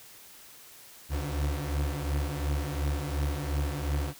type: beating tone pair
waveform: 35% pulse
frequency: 71.1 / 73.9 Hz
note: C#2 / D2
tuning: +45 / +11 cents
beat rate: 2.8 Hz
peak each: -29 / -30 dBFS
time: 1.09-4.14 s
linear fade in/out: 50 ms
effects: white hiss -51 dBFS RMS until 4.19 s